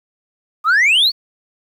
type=exponential sweep; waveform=sine; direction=up; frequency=1189 to 4602 Hz; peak=-7 dBFS; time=0.64-1.12 s; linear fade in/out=50 ms; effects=tanh soft clip ceiling -9 dBFS + 8-bit